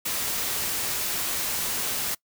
white noise, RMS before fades -28 dBFS, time 0.05-2.15 s, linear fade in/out 10 ms, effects noise-tail reverb RT60 0.1 s tail -23 dB re dry

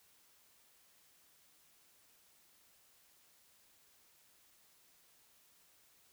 silence, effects white hiss -68 dBFS RMS until 6.12 s

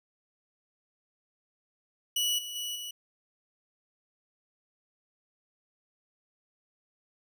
sawtooth tone with level steps, 2941 Hz, F#7, 11 cents flat, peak -23 / -34 / -30 / -34 dBFS, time 2.16-2.91 s, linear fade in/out 5 ms, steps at 2.38 / 2.55 / 2.75 s, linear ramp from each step 10 ms, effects none

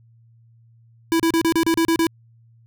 square tone bursts, 329.6 Hz, E4, in tune, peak -16 dBFS, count 9, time 1.12-2.068 s, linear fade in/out 0 ms, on 76 ms, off 33 ms, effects added 115 Hz sine -50 dBFS peak until 2.66 s

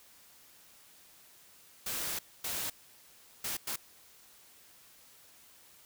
white noise bursts at uneven times, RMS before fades -36 dBFS, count 4, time 1.86-2.19 / 2.44-2.7 / 3.44-3.57 / 3.67-3.76 s, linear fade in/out 5 ms, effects white hiss -59 dBFS RMS until 5.85 s

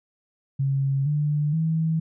sine tone with pitch steps, 136.9 / 148.43 / 160.93 Hz, C#3 / D3 / E3, -21 / +19 / -41 cents, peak -20 dBFS, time 0.59-2 s, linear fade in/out 10 ms, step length 470 ms, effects none

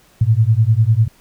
sine beating tone pair, 106.4 / 116.4 Hz, G#2 / A#2, +42 / -2 cents, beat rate 10 Hz, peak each -13 dBFS, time 0.21-1.08 s, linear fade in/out 5 ms, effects pink hiss -52 dBFS RMS until 1.2 s

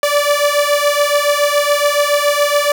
sawtooth beating tone pair, 578 / 585.1 Hz, D5 / D5, -28 / -7 cents, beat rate 7.1 Hz, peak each -11 dBFS, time 0.03-2.72 s, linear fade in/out 2 ms, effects none

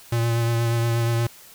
square tone with vibrato, 116.5 Hz, A#2, 1 cent flat, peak -20 dBFS, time 0.12-1.27 s, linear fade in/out 5 ms, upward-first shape triangle, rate 8.4 Hz, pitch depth 23 cents each way, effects white hiss -47 dBFS RMS until 1.54 s

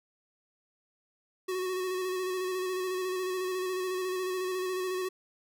square tone with vibrato, 370 Hz, F#4, in tune, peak -31 dBFS, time 1.48-5.09 s, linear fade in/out 10 ms, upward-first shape square, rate 14 Hz, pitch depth 23 cents each way, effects none

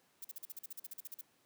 violet noise bursts, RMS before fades -45 dBFS, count 15, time 0.22-1.212 s, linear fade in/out 5 ms, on 26 ms, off 43 ms, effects pink hiss -71 dBFS RMS until 1.45 s + high-pass 200 Hz 12 dB/octave

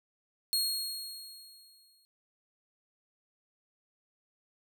sawtooth tone with exponential decay, 4286 Hz, C8, 41 cents sharp, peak -23 dBFS, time 0.53-2.05 s, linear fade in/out 0 ms, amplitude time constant 330 ms, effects none

